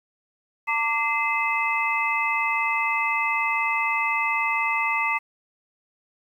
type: tone cluster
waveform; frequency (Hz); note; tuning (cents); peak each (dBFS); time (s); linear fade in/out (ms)
sine; 905 / 1165 / 2064 / 2593; A5 / D6 / C7 / E7; +48 / -14 / -24 / -29; -27 / -28 / -25 / -27; 0.67-5.19; 20
effects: 9-bit